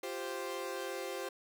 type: chord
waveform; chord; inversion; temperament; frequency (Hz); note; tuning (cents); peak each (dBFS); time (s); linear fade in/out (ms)
sawtooth; F suspended second; none; equal; 349.2 / 392 / 523.3; F4 / G4 / C5; 0 / 0 / 0; -40 / -38 / -37; 0.03-1.29; 5
effects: none